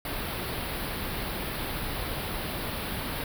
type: band-stop noise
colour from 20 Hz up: pink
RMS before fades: -33 dBFS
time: 0.05-3.24 s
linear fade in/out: 2 ms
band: 4700 to 10000 Hz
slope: 48 dB/octave
effects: none